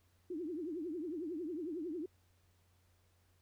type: tone with vibrato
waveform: sine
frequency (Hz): 329.2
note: E4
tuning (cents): -2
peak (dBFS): -38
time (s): 0.3-2.06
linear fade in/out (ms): 5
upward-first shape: triangle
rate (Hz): 11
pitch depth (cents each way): 240
effects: added 89 Hz sine -70 dBFS peak until 3.41 s + pink hiss -75 dBFS RMS until 3.41 s